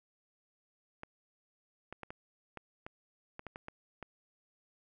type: clicks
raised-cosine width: 0.5 ms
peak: -28 dBFS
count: 11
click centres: 1.034 / 1.926 / 2.033 / 2.105 / 2.573 / 2.865 / 3.394 / 3.467 / 3.559 / 3.684 / 4.027 s
effects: none